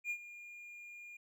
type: tone with ADSR envelope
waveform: triangle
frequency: 2417 Hz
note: D7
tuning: 49 cents sharp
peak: -32 dBFS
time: 0.04-1.17 s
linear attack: 62 ms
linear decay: 72 ms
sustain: -15 dB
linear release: 6 ms
effects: none